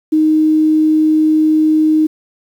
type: tone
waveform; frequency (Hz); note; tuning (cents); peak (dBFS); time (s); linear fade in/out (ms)
sine; 311.1; D#4; 0; -8; 0.12-2.07; 10
effects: 7-bit